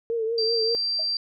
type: tone with vibrato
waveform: sine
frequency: 452.8 Hz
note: A4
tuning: 50 cents sharp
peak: -23 dBFS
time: 0.1-0.75 s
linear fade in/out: 0 ms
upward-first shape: triangle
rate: 5.2 Hz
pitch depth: 64 cents each way
type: tone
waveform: sine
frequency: 4704 Hz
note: D8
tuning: 2 cents sharp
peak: -23 dBFS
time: 0.38-1.17 s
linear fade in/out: 2 ms
type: tone with exponential decay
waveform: sine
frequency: 635 Hz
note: D#5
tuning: 35 cents sharp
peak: -32 dBFS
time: 0.99-1.1 s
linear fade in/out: 5 ms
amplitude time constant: 22 ms
effects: none